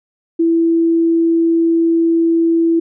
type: tone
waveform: sine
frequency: 331.8 Hz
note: E4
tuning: 11 cents sharp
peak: -10 dBFS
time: 0.39-2.8 s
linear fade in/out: 10 ms
effects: none